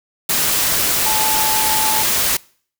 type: tone in noise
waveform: sine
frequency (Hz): 870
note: A5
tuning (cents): -20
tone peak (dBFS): -20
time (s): 1.06-2.03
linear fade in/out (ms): 5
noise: white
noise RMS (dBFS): -17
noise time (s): 0.29-2.37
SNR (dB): -6
effects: noise-tail reverb RT60 0.5 s tail -24 dB re dry